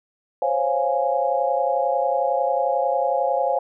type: chord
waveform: sine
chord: Db major seventh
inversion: third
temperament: equal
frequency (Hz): 523.3 / 554.4 / 698.5 / 830.6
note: C5 / Db5 / F5 / Ab5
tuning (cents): 0 / 0 / 0 / 0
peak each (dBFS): -24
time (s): 0.42-3.59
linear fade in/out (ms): 2
effects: none